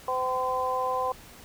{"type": "harmonic tone", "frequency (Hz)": 256, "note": "C4", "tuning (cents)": -38, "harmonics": [2, 3, 4], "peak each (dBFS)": [-30, -31, -28], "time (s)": [0.08, 1.12], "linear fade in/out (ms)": 2, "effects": ["pink hiss -49 dBFS RMS until 1.44 s"]}